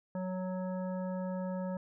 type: harmonic tone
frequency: 185 Hz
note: F#3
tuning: in tune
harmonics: 1 / 3 / 5 / 7 / 9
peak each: -35 / -39 / -46 / -54 / -56 dBFS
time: 0.15-1.77 s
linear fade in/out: 2 ms
effects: none